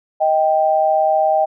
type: tone pair together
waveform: sine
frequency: 628 / 784 Hz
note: D#5 / G5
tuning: +16 / 0 cents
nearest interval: major third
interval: 384 cents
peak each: -15 dBFS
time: 0.2-1.46 s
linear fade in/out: 20 ms
effects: none